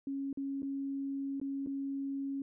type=tone with dropouts; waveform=sine; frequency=275.1 Hz; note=C#4; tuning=13 cents flat; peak=-34 dBFS; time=0.07-2.42 s; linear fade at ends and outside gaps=2 ms; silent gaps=0.329-0.373 / 0.621-0.629 / 1.4-1.414 / 1.663-1.671 s; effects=none